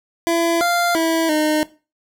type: tone with pitch steps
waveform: 25% pulse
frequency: 336.2 / 696 / 327 / 306.5 Hz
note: E4 / F5 / E4 / D#4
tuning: +34 / -6 / -14 / -26 cents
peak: -12 dBFS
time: 0.27-1.63 s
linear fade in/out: 0 ms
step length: 340 ms
effects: noise-tail reverb RT60 0.3 s tail -17 dB re dry